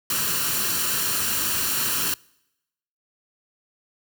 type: noise with comb filter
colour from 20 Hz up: white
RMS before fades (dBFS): -24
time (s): 0.1-2.14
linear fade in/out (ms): 2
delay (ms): 0.7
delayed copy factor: +0.6
effects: noise-tail reverb RT60 0.9 s tail -26 dB re dry + high-pass 80 Hz 12 dB/octave